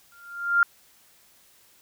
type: tone with exponential growth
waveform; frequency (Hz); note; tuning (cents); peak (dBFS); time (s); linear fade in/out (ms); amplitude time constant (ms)
sine; 1396; F6; -1; -13; 0.12-0.63; 1; 110
effects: white hiss -58 dBFS RMS until 1.81 s